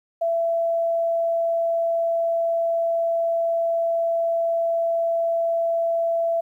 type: tone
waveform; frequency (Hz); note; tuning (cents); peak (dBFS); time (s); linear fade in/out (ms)
sine; 669; E5; +25; -19; 0.21-6.41; 10
effects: 10-bit